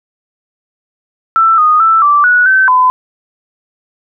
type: tone with pitch steps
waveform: sine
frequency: 1331 / 1237 / 1325 / 1167 / 1467 / 1538 / 1012 Hz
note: E6 / D#6 / E6 / D6 / F#6 / G6 / B5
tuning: +16 / -10 / +9 / -11 / -15 / -33 / +42 cents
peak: -5 dBFS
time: 1.36-2.9 s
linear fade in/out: 0 ms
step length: 220 ms
effects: none